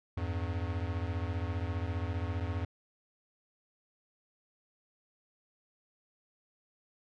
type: beating tone pair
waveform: square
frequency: 84.4 / 99.4 Hz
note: E2 / G2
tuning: +41 / +25 cents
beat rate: 15 Hz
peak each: -35 / -37 dBFS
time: 0.17-2.65 s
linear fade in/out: 5 ms
effects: low-pass 3000 Hz 12 dB/octave